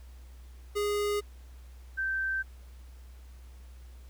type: tone pair in turn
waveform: square / sine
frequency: 412.4 / 1557 Hz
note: G#4 / G6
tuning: -12 / -12 cents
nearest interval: octave + major seventh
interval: 2300 cents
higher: second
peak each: -28 dBFS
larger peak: neither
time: 0.75-1.21 / 1.97-2.43 s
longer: neither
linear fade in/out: 20 ms
effects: added 62 Hz sine -46 dBFS peak until 4.09 s + pink hiss -62 dBFS RMS until 4.09 s